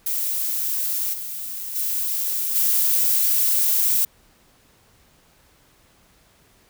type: noise with level steps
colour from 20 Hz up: violet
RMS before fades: -24 / -31 / -24 / -19 dBFS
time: 0.06-4.05 s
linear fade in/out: 5 ms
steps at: 1.13 / 1.75 / 2.55 s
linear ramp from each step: 10 ms
effects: pink hiss -57 dBFS RMS until 6.69 s